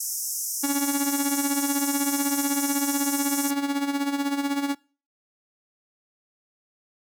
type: band-pass noise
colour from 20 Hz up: pink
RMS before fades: -30 dBFS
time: 0-3.51 s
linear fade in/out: 5 ms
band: 5400 to 15000 Hz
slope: 96 dB/octave
type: tone with tremolo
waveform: 45% pulse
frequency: 281.2 Hz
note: C#4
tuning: 25 cents sharp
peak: -21 dBFS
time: 0.63-4.75 s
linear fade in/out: 10 ms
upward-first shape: sine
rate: 16 Hz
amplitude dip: 65%
effects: noise-tail reverb RT60 0.4 s tail -24 dB re dry